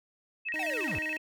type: tone with vibrato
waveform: sine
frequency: 2217 Hz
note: C#7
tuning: in tune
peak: -31 dBFS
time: 0.45-1.18 s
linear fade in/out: 20 ms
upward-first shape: square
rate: 14 Hz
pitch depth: 280 cents each way
type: tone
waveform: 25% pulse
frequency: 310.6 Hz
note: D#4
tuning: 3 cents flat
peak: -35 dBFS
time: 0.54-1.17 s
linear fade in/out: 0 ms
type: linear sweep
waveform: square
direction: down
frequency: 795 to 56.8 Hz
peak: -35 dBFS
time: 0.59-0.99 s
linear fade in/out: 5 ms
effects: none